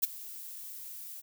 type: noise with ADSR envelope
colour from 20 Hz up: violet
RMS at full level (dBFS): -24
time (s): 0.02-1.22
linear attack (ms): 17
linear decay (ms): 18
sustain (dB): -20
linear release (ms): 29
effects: none

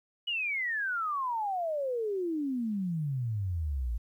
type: exponential sweep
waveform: sine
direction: down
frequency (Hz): 2960 to 54.3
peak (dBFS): -29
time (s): 0.27-3.98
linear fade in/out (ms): 10
effects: 11-bit

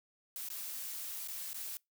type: noise with dropouts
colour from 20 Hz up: blue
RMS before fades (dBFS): -42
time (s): 0.36-1.77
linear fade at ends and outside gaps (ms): 0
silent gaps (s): 0.487-0.502 / 1.275-1.284 / 1.531-1.544
effects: noise-tail reverb RT60 0.2 s tail -25 dB re dry

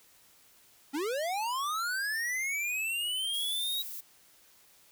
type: linear sweep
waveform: square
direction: up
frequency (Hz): 262.5 to 3853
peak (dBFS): -31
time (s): 0.93-3.83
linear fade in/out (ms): 20
type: noise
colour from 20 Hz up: violet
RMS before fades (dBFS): -41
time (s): 3.33-4.01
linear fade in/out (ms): 10
effects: white hiss -61 dBFS RMS until 4.91 s

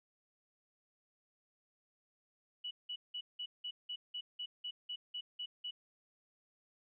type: tone bursts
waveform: sine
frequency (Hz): 2947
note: F#7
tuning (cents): -8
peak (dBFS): -39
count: 13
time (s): 2.64-5.71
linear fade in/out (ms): 10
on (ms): 70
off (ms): 180
effects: none

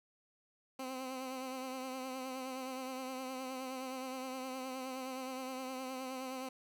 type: tone with vibrato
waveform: 15% pulse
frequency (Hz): 260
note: C4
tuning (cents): -11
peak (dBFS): -34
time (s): 0.79-6.49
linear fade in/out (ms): 5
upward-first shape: triangle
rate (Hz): 9.6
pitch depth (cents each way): 43
effects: none

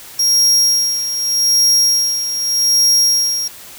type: tone with tremolo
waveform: 40% pulse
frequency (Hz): 5600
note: F8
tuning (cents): +4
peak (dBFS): -8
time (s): 0.19-3.48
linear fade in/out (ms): 5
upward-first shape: sine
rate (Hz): 0.83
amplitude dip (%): 65
effects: white hiss -36 dBFS RMS until 3.78 s

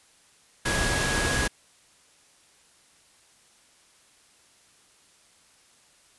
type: tone in noise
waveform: sine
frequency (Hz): 1661.2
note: G#6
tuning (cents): 0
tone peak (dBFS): -29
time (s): 0.65-1.48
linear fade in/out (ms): 10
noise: pink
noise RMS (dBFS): -26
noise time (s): 0.65-1.48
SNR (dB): -6
effects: white hiss -59 dBFS RMS until 6.18 s + resampled to 24000 Hz

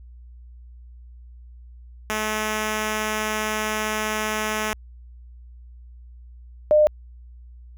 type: tone pair in turn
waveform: 5% pulse / sine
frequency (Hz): 215.3 / 605.1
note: A3 / D#5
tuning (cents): -37 / -48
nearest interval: octave + tritone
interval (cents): 1789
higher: second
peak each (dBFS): -12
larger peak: neither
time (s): 2.1-4.73 / 6.71-6.87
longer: first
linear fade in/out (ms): 0
effects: added 60 Hz sine -41 dBFS peak until 7.77 s

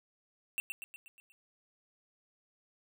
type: tone with echo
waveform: square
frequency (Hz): 2700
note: E7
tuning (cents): +41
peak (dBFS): -32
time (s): 0.58-0.6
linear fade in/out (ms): 0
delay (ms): 120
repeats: 6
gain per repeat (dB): -5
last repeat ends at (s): 1.32
effects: none

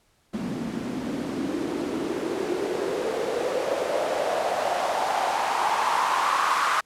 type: noise with band-pass filter sweep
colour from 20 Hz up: white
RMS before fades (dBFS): -26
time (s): 0.33-6.81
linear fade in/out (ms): 10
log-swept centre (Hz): 210 to 1200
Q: 4.2
effects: pink hiss -65 dBFS RMS until 6.85 s + low-pass 12000 Hz 12 dB/octave

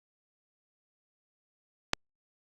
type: click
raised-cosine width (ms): 0.2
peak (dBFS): -6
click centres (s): 1.934
effects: Opus 48 kbps

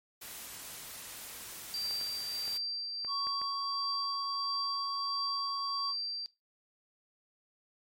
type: noise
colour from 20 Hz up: white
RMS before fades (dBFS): -45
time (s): 0.21-2.58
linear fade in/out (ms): 10
type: tone with tremolo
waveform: sine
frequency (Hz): 4699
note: D8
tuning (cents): 0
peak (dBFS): -32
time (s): 1.74-6.26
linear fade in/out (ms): 0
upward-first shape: triangle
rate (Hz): 1.5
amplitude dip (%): 40
type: clicks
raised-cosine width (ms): 0.5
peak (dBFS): -32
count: 6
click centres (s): 1.91 / 2.012 / 2.479 / 3.048 / 3.27 / 3.416
type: tone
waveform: triangle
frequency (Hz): 1108.7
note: C#6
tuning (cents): 0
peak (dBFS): -33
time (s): 3.07-5.94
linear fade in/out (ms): 50
effects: noise-tail reverb RT60 0.2 s tail -18 dB re dry + MP3 64 kbps

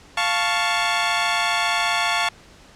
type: chord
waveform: 15% pulse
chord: F augmented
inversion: none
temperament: equal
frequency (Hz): 698.5 / 880 / 1108.7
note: F5 / A5 / C#6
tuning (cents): 0 / 0 / 0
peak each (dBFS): -17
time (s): 0.17-2.29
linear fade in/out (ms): 5
effects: pink hiss -48 dBFS RMS until 2.75 s + low-pass 7000 Hz 12 dB/octave

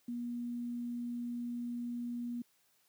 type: tone with quantisation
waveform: sine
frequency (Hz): 240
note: B3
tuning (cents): -49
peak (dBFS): -36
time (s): 0.08-2.42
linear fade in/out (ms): 5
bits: 11
effects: white hiss -72 dBFS RMS until 2.88 s + high-pass 100 Hz 12 dB/octave

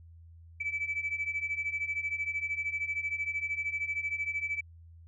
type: beating tone pair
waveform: sine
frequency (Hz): 2298 / 2311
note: D7 / D7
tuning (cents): -38 / -28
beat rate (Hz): 13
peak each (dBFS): -35 / -32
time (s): 0.6-4.61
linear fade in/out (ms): 10
effects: tanh soft clip ceiling -24 dBFS + added 83 Hz sine -50 dBFS peak until 5.07 s

